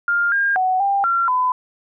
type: tone with pitch steps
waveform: sine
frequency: 1403 / 1611 / 745 / 795 / 1370 / 1007 Hz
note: F6 / G6 / F#5 / G5 / F6 / B5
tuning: +8 / +47 / +12 / +24 / -34 / +33 cents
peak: -15 dBFS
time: 0.08-1.52 s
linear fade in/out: 2 ms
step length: 240 ms
effects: none